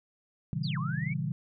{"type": "chord", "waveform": "sine", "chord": "A# diminished seventh", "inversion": "none", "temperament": "equal with one note detuned", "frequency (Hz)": [116.54, 138.59, 162.64, 196], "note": ["A#2", "C#3", "E3", "G3"], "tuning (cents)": [0, 0, -23, 0], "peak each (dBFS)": [-38, -33, -33, -38], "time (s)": [0.53, 1.32], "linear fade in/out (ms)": 0}
{"type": "linear two-way sweep", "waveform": "sine", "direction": "down then up", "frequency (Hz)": [5070, 1009, 2325], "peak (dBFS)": -37, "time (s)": [0.63, 1.14], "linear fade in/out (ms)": 10, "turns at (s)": 0.78}
{"effects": []}